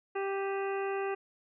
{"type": "harmonic tone with a mistuned harmonic", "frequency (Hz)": 392.2, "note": "G4", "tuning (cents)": 1, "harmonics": [1, 2, 3, 4, 5, 6, 7], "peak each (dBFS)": [-32, -38, -42, -44, -46, -48, -49], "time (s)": [0.15, 1.15], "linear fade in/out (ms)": 10, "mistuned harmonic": 6, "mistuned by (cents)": 93, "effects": []}